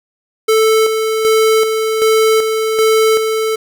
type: tone with tremolo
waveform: square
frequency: 440 Hz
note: A4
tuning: in tune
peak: -9 dBFS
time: 0.48-3.56 s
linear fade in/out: 10 ms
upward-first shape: square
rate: 1.3 Hz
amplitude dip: 45%
effects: none